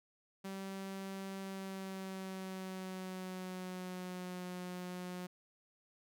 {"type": "tone with pitch glide", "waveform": "sawtooth", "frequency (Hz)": [193.4, 180.45], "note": ["G3", "F#3"], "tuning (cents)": [-23, -43], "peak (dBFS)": -38, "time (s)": [0.44, 5.27], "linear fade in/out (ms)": 10, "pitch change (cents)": -120, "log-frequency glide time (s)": [1.4, 4.51], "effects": []}